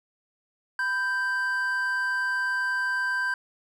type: tone pair together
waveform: triangle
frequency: 998.4 / 1568 Hz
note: B5 / G6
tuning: +19 / 0 cents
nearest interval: minor sixth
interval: 781 cents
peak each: -31 / -23 dBFS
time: 0.79-3.34 s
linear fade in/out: 2 ms
effects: none